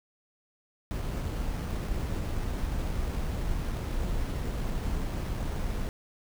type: noise with sample-and-hold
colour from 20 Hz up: brown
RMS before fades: -31 dBFS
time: 0.91-5.89 s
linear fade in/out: 0 ms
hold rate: 7350 Hz
effects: none